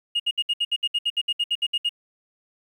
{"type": "tone bursts", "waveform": "sine", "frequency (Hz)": 2858, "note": "F7", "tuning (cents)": 39, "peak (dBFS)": -18, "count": 16, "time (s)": [0.15, 1.893], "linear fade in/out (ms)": 10, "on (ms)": 48, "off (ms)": 65, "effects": ["tanh soft clip ceiling -17 dBFS", "9-bit"]}